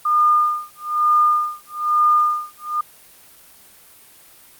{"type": "tone with tremolo", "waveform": "sine", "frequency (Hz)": 1213, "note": "D#6", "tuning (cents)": -44, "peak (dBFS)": -11, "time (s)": [0.05, 2.81], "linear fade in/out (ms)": 5, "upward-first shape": "sine", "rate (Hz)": 1.1, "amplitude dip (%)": 100, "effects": ["white hiss -47 dBFS RMS until 4.59 s", "Opus 32 kbps"]}